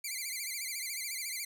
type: tone with vibrato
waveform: 10% pulse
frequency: 2199 Hz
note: C#7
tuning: 14 cents flat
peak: -27 dBFS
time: 0.04-1.45 s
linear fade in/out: 5 ms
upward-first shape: sine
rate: 14 Hz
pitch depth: 140 cents each way
effects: none